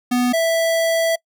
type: tone pair in turn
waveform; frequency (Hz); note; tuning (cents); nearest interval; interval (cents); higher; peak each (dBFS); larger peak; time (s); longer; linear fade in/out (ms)
square; 246.9 / 659.1; B3 / E5; 0 / 0; octave + perfect fourth; 1700; second; -16; neither; 0.11-0.33 / 0.33-1.16; second; 10
effects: noise-tail reverb RT60 0.1 s tail -25 dB re dry